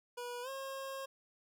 25% pulse tone with pitch glide, 485.9 to 539.1 Hz, B4 to C#5, -28 to -48 cents, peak -37 dBFS, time 0.17-1.06 s, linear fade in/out 10 ms, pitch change +180 cents, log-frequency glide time 0.42-0.49 s, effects none

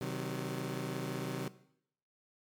20% pulse chord, C diminished, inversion none, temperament just, 130.81 / 156.98 / 188.37 Hz, C3 / Eb3 / Gb3, 0 / +16 / +31 cents, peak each -34 / -36 / -36 dBFS, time 0.01-1.48 s, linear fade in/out 2 ms, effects noise-tail reverb RT60 0.7 s tail -17 dB re dry + MP3 96 kbps

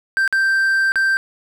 triangle tone with dropouts, 1568 Hz, G6, in tune, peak -12 dBFS, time 0.17-1.17 s, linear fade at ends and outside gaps 0 ms, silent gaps 0.277-0.326 / 0.92-0.957 s, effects none

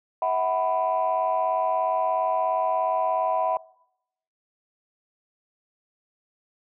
sine tone cluster, 648 / 745 / 992 Hz, E5 / F#5 / B5, -30 / +12 / +7 cents, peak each -25 dBFS, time 0.22-3.57 s, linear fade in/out 2 ms, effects noise-tail reverb RT60 0.8 s tail -23 dB re dry + tanh soft clip ceiling -14 dBFS

